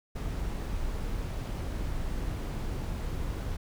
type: noise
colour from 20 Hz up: brown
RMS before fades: -33 dBFS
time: 0.15-3.57 s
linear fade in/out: 10 ms
effects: none